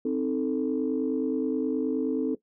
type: chord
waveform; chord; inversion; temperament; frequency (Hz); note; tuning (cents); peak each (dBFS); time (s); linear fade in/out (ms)
sine; A diminished; first; equal with one note detuned; 261.6 / 311.1 / 441.5; C4 / Eb4 / A4; 0 / 0 / +6; -27 / -29 / -28; 0.05-2.35; 5
effects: noise-tail reverb RT60 0.1 s tail -17 dB re dry + tanh soft clip ceiling -16 dBFS